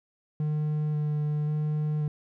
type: tone with vibrato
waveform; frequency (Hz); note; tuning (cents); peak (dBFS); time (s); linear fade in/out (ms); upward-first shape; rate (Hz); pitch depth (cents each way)
triangle; 150.7; D3; +45; -23; 0.4-2.08; 2; square; 0.93; 11
effects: none